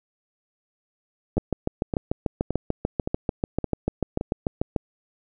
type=two click trains; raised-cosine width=2 ms; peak=-9 / -12 dBFS; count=24 / 6; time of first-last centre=1.38-4.762 / 1.37-4.211 s; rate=6.8 / 1.76 Hz; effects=none